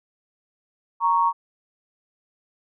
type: tone pair together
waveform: sine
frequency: 932.3 / 1108.7 Hz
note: A#5 / C#6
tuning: 0 / 0 cents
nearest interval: minor third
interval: 300 cents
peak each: -19 / -20 dBFS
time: 1-1.33 s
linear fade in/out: 50 ms
effects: none